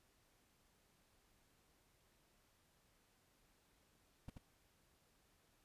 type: noise with echo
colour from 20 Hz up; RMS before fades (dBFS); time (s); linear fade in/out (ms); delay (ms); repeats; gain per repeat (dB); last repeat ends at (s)
brown; -45; 4.28-4.3; 5; 82; 1; -4; 4.382
effects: pink hiss -75 dBFS RMS until 5.64 s + resampled to 32000 Hz